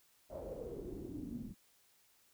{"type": "noise with low-pass filter sweep", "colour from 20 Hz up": "pink", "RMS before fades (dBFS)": -45, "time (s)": [0.29, 1.55], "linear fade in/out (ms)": 50, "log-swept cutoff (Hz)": [640, 210], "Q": 7.4, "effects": ["white hiss -70 dBFS RMS until 2.33 s"]}